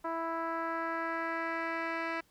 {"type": "tone with low-pass filter sweep", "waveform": "10% pulse", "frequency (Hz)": 329.6, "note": "E4", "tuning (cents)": 0, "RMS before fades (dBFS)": -35, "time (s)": [0.04, 2.21], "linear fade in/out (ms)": 10, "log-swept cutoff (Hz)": [1100, 2700], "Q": 1.7, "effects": ["pink hiss -68 dBFS RMS until 2.3 s"]}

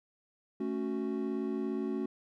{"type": "chord", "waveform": "triangle", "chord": "F# minor", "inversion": "first", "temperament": "equal", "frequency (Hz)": [220, 277.2, 370], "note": ["A3", "C#4", "F#4"], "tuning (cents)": [0, 0, 0], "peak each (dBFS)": -34, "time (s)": [0.6, 2.06], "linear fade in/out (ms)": 5, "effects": []}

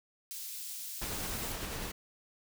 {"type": "high-pass noise", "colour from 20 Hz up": "white", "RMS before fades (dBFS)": -42, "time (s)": [0.31, 1.52], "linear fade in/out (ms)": 0, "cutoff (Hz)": 3900, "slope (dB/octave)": 12}
{"type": "noise with tremolo", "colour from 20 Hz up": "pink", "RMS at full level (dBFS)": -38, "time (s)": [1.01, 1.92], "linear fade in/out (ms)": 10, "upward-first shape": "sine", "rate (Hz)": 10, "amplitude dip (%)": 25}
{"effects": []}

